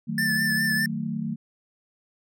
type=chord; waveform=sine; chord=D# diminished; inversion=none; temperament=just; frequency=155.56 / 186.68 / 224 Hz; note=D#3 / F#3 / A3; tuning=0 / +16 / +31 cents; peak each=-32 / -32 / -29 dBFS; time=0.07-1.36 s; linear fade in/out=20 ms
type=tone with vibrato; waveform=square; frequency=1760 Hz; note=A6; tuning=in tune; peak=-23 dBFS; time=0.18-0.86 s; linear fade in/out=2 ms; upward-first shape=triangle; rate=4.9 Hz; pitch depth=36 cents each way
effects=none